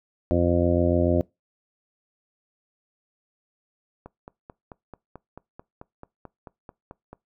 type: harmonic tone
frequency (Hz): 86.9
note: F2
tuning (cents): -8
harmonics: 1 / 2 / 3 / 4 / 5 / 6 / 7 / 8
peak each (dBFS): -24 / -28 / -25 / -25 / -36 / -28 / -26 / -38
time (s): 0.31-1.21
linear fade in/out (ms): 0
type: click train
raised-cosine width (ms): 1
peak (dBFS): -26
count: 15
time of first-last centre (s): 4.06-7.13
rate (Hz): 4.56
effects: noise-tail reverb RT60 0.2 s tail -23 dB re dry